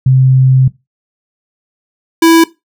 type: tone pair in turn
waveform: sine / square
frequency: 130.81 / 329.6 Hz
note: C3 / E4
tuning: 0 / 0 cents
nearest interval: octave + major third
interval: 1600 cents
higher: second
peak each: -4 dBFS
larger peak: neither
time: 0.06-0.68 / 2.22-2.44 s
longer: first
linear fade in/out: 5 ms
effects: noise-tail reverb RT60 0.2 s tail -18 dB re dry